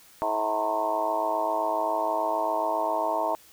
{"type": "harmonic tone with a mistuned harmonic", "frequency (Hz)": 107.9, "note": "A2", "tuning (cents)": -33, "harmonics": [3, 4, 5, 6, 7, 8, 9, 10], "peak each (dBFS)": [-37, -38, -39, -28, -35, -28, -35, -34], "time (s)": [0.22, 3.35], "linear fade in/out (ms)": 0, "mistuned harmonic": 8, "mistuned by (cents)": 80, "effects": ["white hiss -54 dBFS RMS until 3.52 s"]}